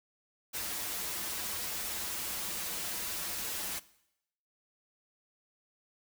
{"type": "noise with comb filter", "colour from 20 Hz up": "white", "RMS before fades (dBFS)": -37, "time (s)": [0.53, 3.8], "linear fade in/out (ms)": 20, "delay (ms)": 7.6, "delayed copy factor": -0.65, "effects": ["noise-tail reverb RT60 0.8 s tail -19 dB re dry"]}